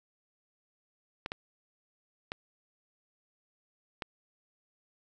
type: clicks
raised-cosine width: 0.3 ms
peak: -19 dBFS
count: 4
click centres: 1.261 / 1.319 / 2.319 / 4.022 s
effects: none